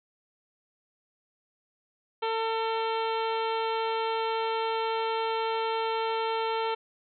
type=harmonic tone; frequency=449.1 Hz; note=A4; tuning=35 cents sharp; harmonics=1 / 2 / 3 / 4 / 5 / 6 / 7 / 8 / 9; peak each=-30 / -30 / -36 / -45 / -42 / -43 / -41 / -47 / -46 dBFS; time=2.22-6.75 s; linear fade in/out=10 ms; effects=none